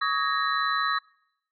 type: tone cluster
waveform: sine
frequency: 1128 / 1269 / 1663 / 1853 / 3987 Hz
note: C#6 / D#6 / G#6 / A#6 / B7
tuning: +30 / +34 / +2 / -11 / +16 cents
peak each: -28 / -27 / -32 / -31 / -33 dBFS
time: 0.01-0.99 s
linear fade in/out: 10 ms
effects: noise-tail reverb RT60 0.8 s tail -24 dB re dry